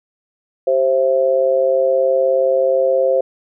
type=tone with amplitude modulation; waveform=sine; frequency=528 Hz; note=C5; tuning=16 cents sharp; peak=-8 dBFS; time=0.67-3.21 s; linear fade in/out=5 ms; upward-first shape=sine; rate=139 Hz; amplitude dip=85%; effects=none